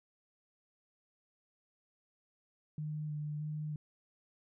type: tone with vibrato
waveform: sine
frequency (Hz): 150.9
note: D3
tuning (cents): +47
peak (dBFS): -36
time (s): 2.78-3.76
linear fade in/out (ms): 2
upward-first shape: square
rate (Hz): 1.6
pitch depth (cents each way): 15
effects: none